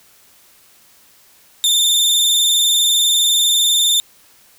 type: tone with vibrato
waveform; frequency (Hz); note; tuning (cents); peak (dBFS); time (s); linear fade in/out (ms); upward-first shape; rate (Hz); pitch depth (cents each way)
sawtooth; 3587; A7; +33; -9; 1.64-4; 0; square; 20; 33
effects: white hiss -50 dBFS RMS until 4.58 s